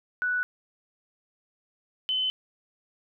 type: tone pair in turn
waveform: sine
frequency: 1480 / 3041 Hz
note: F#6 / F#7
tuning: 0 / +47 cents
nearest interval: octave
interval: 1247 cents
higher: second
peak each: -24 dBFS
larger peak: neither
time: 0.22-0.43 / 2.09-2.3 s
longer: neither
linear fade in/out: 0 ms
effects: none